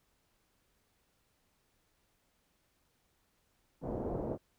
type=low-pass noise; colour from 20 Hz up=white; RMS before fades=-37 dBFS; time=3.81-4.38 s; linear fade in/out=50 ms; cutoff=610 Hz; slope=24 dB/octave; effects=pink hiss -75 dBFS RMS until 4.58 s